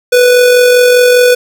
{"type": "tone with amplitude modulation", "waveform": "square", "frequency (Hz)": 493.9, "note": "B4", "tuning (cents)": 0, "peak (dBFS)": -3, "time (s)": [0.12, 1.35], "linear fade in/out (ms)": 10, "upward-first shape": "sine", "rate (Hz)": 45, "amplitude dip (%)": 30, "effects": []}